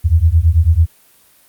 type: beating tone pair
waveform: sine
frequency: 77.78 / 86.88 Hz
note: D#2 / F2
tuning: 0 / -8 cents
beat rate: 9.1 Hz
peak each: -11 dBFS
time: 0.04-0.87 s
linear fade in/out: 20 ms
effects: white hiss -50 dBFS RMS until 1.48 s + Opus 32 kbps